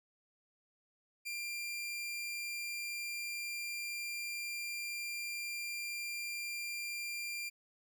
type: tone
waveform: sawtooth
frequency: 2383 Hz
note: D7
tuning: 25 cents sharp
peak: -35 dBFS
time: 1.25-7.5 s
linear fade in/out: 20 ms
effects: none